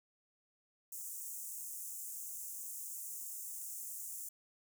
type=high-pass noise; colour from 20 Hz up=pink; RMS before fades=-45 dBFS; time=0.92-4.29 s; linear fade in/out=5 ms; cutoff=6700 Hz; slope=48 dB/octave; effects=none